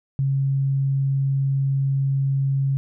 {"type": "tone", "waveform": "sine", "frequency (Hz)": 136.6, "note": "C#3", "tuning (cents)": -25, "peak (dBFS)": -18, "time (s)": [0.19, 2.77], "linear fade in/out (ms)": 0, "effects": []}